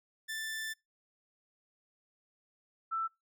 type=tone pair in turn; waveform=sawtooth / sine; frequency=1766 / 1329.1 Hz; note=A6 / E6; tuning=+6 / +14 cents; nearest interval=perfect fourth; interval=492 cents; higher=first; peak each=-33 / -31 dBFS; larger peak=second; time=0.28-0.74 / 2.91-3.08 s; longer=first; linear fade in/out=20 ms; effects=noise-tail reverb RT60 0.2 s tail -25 dB re dry